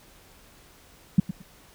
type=tone with echo; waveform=sine; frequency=181.8 Hz; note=F#3; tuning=30 cents flat; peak=-11 dBFS; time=1.18-1.2 s; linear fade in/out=5 ms; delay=110 ms; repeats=2; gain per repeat=-14 dB; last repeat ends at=1.42 s; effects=pink hiss -54 dBFS RMS until 1.74 s